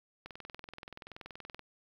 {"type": "click train", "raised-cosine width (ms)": 0.3, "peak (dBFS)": -29, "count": 29, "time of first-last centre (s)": [0.26, 1.593], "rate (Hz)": 21, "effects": ["10-bit"]}